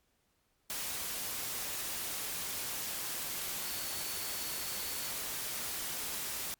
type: tone in noise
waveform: sine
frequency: 4435 Hz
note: C#8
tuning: in tune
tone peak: -47 dBFS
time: 3.65-5.11 s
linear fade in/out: 0 ms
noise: white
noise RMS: -38 dBFS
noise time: 0.7-6.54 s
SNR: -12 dB
effects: pink hiss -75 dBFS RMS until 6.59 s + MP3 96 kbps